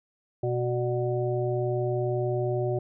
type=harmonic tone with a mistuned harmonic; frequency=123.47 Hz; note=B2; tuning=in tune; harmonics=1 / 3 / 5 / 6; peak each=-28 / -28 / -32 / -37 dBFS; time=0.43-2.79 s; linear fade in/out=5 ms; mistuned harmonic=5; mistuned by=-53 cents; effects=none